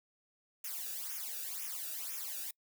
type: noise with flanger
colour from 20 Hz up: blue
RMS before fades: -41 dBFS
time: 0.64-2.51 s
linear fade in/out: 5 ms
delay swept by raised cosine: 0.23 to 0.97 ms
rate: 2 Hz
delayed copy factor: -1
effects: noise-tail reverb RT60 0.1 s tail -26 dB re dry